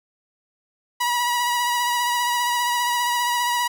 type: tone with vibrato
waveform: sawtooth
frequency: 968 Hz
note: B5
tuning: 35 cents flat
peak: -16 dBFS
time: 1-3.68 s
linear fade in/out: 10 ms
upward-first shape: sine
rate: 15 Hz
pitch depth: 24 cents each way
effects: none